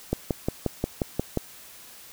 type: click train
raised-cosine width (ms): 2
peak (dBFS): -10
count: 8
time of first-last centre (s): 0.13-1.373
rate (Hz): 5.63
effects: white hiss -47 dBFS RMS until 2.12 s